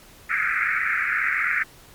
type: band-pass noise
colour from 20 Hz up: white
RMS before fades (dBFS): -23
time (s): 0.29-1.64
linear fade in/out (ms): 20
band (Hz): 1300 to 2300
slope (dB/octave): 96
effects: pink hiss -49 dBFS RMS until 1.94 s + MP3 96 kbps